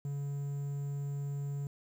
triangle tone with quantisation, 141.7 Hz, C#3, 38 cents sharp, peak -32 dBFS, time 0.05-1.67 s, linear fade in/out 2 ms, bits 10, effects none

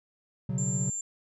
triangle chord, B suspended second, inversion none, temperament equal, 123.47 / 138.59 / 185 Hz, B2 / C#3 / F#3, 0 / 0 / 0 cents, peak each -30 dBFS, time 0.49-0.9 s, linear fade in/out 5 ms
sine tone, 7300 Hz, A#8, 37 cents flat, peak -31 dBFS, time 0.58-1.01 s, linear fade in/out 2 ms
effects none

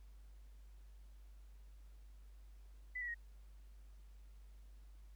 sine tone with pitch steps, 1999 / 1937.6 / 1878.1 Hz, B6 / B6 / A#6, +20 / -34 / +12 cents, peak -40 dBFS, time 2.95-3.145 s, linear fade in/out 10 ms, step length 65 ms, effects added 50 Hz sine -55 dBFS peak until 5.15 s + pink hiss -75 dBFS RMS until 5.15 s

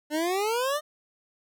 25% pulse exponential sweep, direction up, 293.7 to 618 Hz, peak -21 dBFS, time 0.1-0.81 s, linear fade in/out 50 ms, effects none

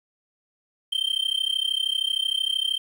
triangle tone with amplitude modulation, 3136 Hz, G7, in tune, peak -17 dBFS, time 0.92-2.78 s, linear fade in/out 10 ms, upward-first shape sine, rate 33 Hz, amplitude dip 95%, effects 9-bit

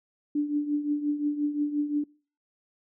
sine tone with tremolo, 293.7 Hz, D4, in tune, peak -21 dBFS, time 0.35-2.04 s, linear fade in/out 5 ms, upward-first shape triangle, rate 5.7 Hz, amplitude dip 75%, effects noise-tail reverb RT60 0.4 s tail -24 dB re dry

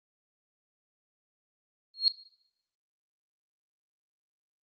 sine tone with exponential growth, 4270 Hz, C8, 34 cents sharp, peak -16 dBFS, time 1.94-2.08 s, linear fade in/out 1 ms, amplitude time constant 29 ms, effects noise-tail reverb RT60 0.7 s tail -18 dB re dry + Opus 24 kbps

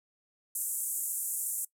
pink band-pass noise, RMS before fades -34 dBFS, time 0.55-1.65 s, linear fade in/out 5 ms, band 7600 to 14000 Hz, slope 48 dB/octave, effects noise-tail reverb RT60 0.1 s tail -20 dB re dry

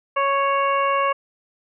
harmonic tone, 554.4 Hz, C#5, in tune, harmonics 1 / 2 / 3 / 4 / 5, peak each -23 / -19 / -31 / -30 / -31 dBFS, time 0.16-1.13 s, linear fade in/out 10 ms, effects none

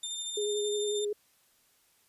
25% pulse tone with tremolo, 3605 Hz, A7, 41 cents sharp, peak -30 dBFS, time 0.03-1.05 s, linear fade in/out 5 ms, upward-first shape square, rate 13 Hz, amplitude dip 25%
sine tone with vibrato, 415.3 Hz, G#4, in tune, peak -29 dBFS, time 0.37-1.13 s, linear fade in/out 5 ms, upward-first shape sine, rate 11 Hz, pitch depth 20 cents each way
effects white hiss -67 dBFS RMS until 2.08 s + resampled to 32000 Hz

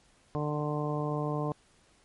harmonic tone, 149.1 Hz, D3, 27 cents sharp, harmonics 1 / 2 / 3 / 4 / 5 / 6 / 7, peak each -32 / -36 / -36 / -38 / -40 / -44 / -39 dBFS, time 0.35-1.52 s, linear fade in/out 0 ms, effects pink hiss -64 dBFS RMS until 2.04 s + MP3 48 kbps

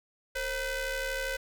sawtooth ring-modulated tone, 496.9 Hz, B4, 11 cents sharp, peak -24 dBFS, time 0.35-1.37 s, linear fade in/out 10 ms, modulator 1030 Hz, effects none

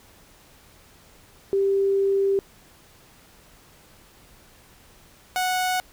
sine / sawtooth tone pair in turn, 393 / 736.8 Hz, G4 / F#5, +4 / -7 cents, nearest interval major seventh, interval 1089 cents, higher second, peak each -18 dBFS, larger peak neither, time 1.53-2.39 / 5.36-5.8 s, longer first, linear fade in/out 0 ms, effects pink hiss -53 dBFS RMS until 5.92 s

